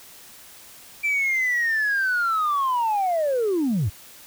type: linear sweep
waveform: sine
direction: down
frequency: 2349 to 79.6 Hz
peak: -18 dBFS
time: 1.03-3.9 s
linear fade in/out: 20 ms
effects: tanh soft clip ceiling -17 dBFS + white hiss -46 dBFS RMS until 4.26 s